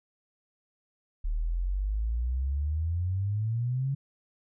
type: exponential sweep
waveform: sine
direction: up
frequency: 36.84 to 140 Hz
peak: -26 dBFS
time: 1.24-3.95 s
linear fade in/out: 10 ms
effects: none